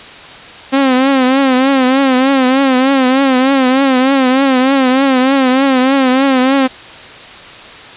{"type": "tone with vibrato", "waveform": "sawtooth", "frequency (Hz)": 264.1, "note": "C4", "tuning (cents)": 16, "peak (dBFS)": -4, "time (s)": [0.72, 6.68], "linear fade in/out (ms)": 20, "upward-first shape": "triangle", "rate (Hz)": 3.3, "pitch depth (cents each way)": 96, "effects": ["white hiss -32 dBFS RMS until 7.96 s", "resampled to 8000 Hz"]}